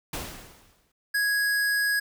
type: noise with exponential decay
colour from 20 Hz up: pink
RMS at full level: -31 dBFS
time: 0.13-0.92 s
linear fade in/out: 5 ms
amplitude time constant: 170 ms
type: tone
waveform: square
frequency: 1661.2 Hz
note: G#6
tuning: in tune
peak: -23 dBFS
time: 1.14-2 s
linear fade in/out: 10 ms
effects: none